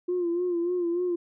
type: tone with vibrato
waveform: sine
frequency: 350 Hz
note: F4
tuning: 4 cents sharp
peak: -23 dBFS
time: 0.08-1.16 s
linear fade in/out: 10 ms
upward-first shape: sine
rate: 3.4 Hz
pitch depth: 57 cents each way
effects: tanh soft clip ceiling -20 dBFS